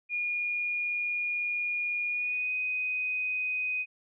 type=tone with pitch glide; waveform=sine; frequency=2434 to 2501 Hz; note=D#7 to D#7; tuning=-39 to +8 cents; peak=-28 dBFS; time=0.09-3.86 s; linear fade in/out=50 ms; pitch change=+47 cents; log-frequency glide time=2.08-2.52 s; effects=none